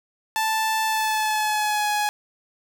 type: tone with pitch glide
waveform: sawtooth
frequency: 880 to 836.9 Hz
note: A5 to G#5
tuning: 0 to +13 cents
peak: -17 dBFS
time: 0.36-2.09 s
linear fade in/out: 0 ms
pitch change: -87 cents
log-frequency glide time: 0.85-1.89 s
effects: none